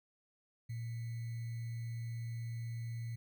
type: tone with sample-and-hold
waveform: sine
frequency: 116.1 Hz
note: A#2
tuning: 7 cents flat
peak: -38 dBFS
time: 0.69-3.16 s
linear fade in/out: 10 ms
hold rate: 2100 Hz
effects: none